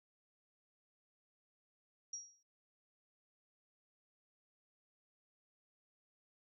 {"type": "tone with exponential decay", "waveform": "sine", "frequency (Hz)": 5680, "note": "F8", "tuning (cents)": 28, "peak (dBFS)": -39, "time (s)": [2.13, 2.43], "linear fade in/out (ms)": 5, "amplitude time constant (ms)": 65, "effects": []}